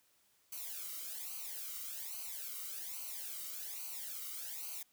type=noise with flanger; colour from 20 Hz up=blue; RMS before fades=-44 dBFS; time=0.52-4.83 s; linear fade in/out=5 ms; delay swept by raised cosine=0.56 to 1.19 ms; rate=1.2 Hz; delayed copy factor=-1; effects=white hiss -72 dBFS RMS until 4.92 s